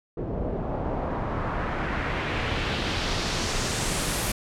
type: noise with low-pass filter sweep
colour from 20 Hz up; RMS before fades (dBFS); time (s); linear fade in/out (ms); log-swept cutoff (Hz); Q
pink; -28; 0.17-4.32; 5; 450 to 12000; 1.4
effects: none